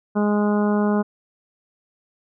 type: harmonic tone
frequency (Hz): 207.7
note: G#3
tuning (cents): 0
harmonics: 1 / 2 / 3 / 4 / 5 / 6 / 7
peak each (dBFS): -18 / -24 / -28 / -30 / -32 / -34 / -35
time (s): 0.15-1.03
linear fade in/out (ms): 20
effects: none